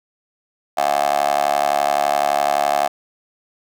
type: tone with high-pass filter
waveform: 15% pulse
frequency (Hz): 71.8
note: D2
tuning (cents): -39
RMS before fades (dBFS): -18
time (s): 0.77-2.88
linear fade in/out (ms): 10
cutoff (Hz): 710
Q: 5.1
effects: none